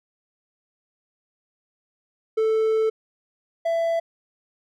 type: tone pair in turn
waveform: triangle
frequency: 440.6 / 666.3 Hz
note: A4 / E5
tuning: +2 / +18 cents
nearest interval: perfect fifth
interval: 716 cents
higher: second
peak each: -16 / -18 dBFS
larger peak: first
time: 2.37-2.9 / 3.65-4 s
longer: first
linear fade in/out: 10 ms
effects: none